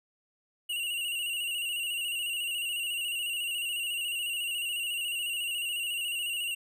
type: tone with vibrato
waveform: square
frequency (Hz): 2826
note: F7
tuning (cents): +20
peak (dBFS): -31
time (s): 0.69-6.55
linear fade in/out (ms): 10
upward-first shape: square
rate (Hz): 14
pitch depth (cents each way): 45
effects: none